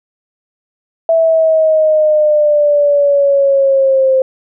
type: exponential sweep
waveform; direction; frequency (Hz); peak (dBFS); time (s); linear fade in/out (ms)
sine; down; 659.3 to 523.3; -7; 1.09-4.22; 2
effects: none